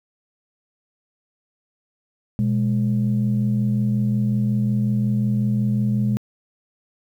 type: tone pair together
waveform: sine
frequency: 122 / 207.5 Hz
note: B2 / G#3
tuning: -21 / -1 cents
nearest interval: major sixth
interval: 920 cents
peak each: -19 dBFS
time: 2.39-6.17 s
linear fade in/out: 0 ms
effects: tanh soft clip ceiling -12 dBFS + 9-bit